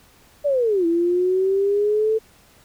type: linear two-way sweep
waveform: sine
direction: down then up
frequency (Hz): 594 to 331.6 to 444.2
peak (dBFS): -16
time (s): 0.44-2.19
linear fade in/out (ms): 20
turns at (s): 0.86
effects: pink hiss -53 dBFS RMS until 2.64 s